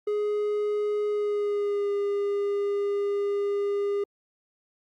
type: tone with pitch glide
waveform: triangle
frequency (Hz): 417.3 to 404.7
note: G#4 to G#4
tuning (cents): +8 to -45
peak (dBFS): -22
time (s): 0.07-4.04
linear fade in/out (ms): 5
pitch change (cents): -53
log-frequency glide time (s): 1.09-1.92
effects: Opus 48 kbps